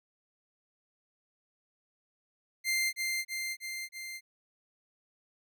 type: tone with echo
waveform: sawtooth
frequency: 2093 Hz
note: C7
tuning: in tune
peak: -24 dBFS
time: 2.64-2.93 s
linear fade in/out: 50 ms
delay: 320 ms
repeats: 4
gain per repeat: -3 dB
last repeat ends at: 4.21 s
effects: none